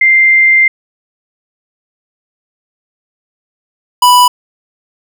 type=tone pair in turn; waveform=sine / square; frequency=2093 / 987.8 Hz; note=C7 / B5; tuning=0 / 0 cents; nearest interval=octave + minor second; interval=1300 cents; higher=first; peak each=-4 dBFS; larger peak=neither; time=0.01-0.68 / 4.02-4.28 s; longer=first; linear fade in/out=5 ms; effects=none